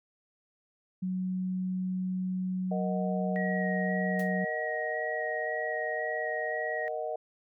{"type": "tone", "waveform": "sine", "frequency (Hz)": 185, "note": "F#3", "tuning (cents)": 0, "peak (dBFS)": -29, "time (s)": [1.02, 4.45], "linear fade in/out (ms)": 10}
{"type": "chord", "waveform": "sine", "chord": "D# minor", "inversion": "second", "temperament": "equal", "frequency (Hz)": [466.2, 622.3, 740], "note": ["A#4", "D#5", "F#5"], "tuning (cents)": [0, 0, 0], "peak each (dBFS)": [-37, -34, -37], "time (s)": [2.71, 7.16], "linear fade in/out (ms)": 5}
{"type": "tone with vibrato", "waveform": "sine", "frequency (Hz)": 1894, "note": "A#6", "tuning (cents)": 27, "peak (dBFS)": -34, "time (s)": [3.36, 6.88], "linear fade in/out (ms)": 0, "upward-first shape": "square", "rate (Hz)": 1.9, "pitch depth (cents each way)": 9}
{"type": "noise with exponential decay", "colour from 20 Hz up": "white", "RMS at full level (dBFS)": -44, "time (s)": [4.19, 4.33], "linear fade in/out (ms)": 5, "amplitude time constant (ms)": 29}
{"effects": []}